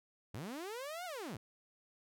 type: linear two-way sweep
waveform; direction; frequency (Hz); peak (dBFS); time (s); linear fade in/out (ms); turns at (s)
sawtooth; up then down; 85.7 to 745 to 85.7; -38; 0.34-1.37; 5; 1.05
effects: none